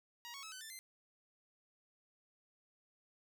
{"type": "tone with pitch steps", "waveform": "10% pulse", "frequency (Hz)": [949, 1109.2, 1296.4, 1515.2, 1770.9, 2070], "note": ["A#5", "C#6", "E6", "F#6", "A6", "C7"], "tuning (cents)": [31, 1, -29, 41, 11, -19], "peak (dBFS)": -39, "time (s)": [0.25, 0.79], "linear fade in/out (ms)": 0, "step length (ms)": 90, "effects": []}